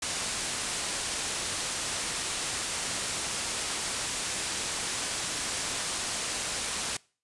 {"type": "low-pass noise", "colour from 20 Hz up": "white", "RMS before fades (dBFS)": -33, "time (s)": [0.02, 6.97], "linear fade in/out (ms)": 5, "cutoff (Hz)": 9900, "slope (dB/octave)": 48, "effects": ["noise-tail reverb RT60 0.4 s tail -24 dB re dry", "resampled to 24000 Hz"]}